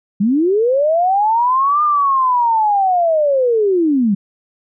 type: linear two-way sweep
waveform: sine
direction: up then down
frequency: 188 to 1216 to 188 Hz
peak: -11 dBFS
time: 0.2-4.15 s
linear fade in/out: 10 ms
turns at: 1.83 s
effects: none